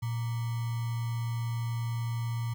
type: tone with sample-and-hold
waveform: sine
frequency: 116.4 Hz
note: A#2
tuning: 2 cents flat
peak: -29 dBFS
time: 0.02-2.54 s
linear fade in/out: 10 ms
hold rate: 1050 Hz
effects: none